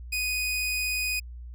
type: tone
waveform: sawtooth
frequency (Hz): 2489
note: D#7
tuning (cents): 0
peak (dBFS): -23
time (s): 0.12-1.2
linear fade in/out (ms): 10
effects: added 60 Hz sine -38 dBFS peak until 1.54 s